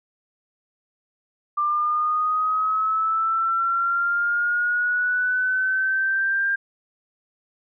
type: linear sweep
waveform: sine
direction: up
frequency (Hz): 1185 to 1600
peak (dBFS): -19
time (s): 1.57-6.56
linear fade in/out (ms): 10
effects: none